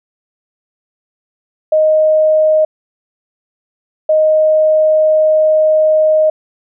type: tone bursts at uneven times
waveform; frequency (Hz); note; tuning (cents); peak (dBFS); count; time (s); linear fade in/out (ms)
sine; 622.3; D#5; 0; -7; 2; 1.72-2.65 / 4.09-6.3; 5
effects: none